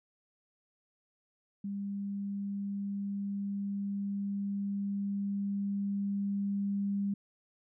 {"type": "tone with level ramp", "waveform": "sine", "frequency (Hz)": 200, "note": "G3", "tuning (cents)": 35, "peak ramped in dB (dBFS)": [-34, -29], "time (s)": [1.64, 7.14], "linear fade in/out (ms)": 5, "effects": []}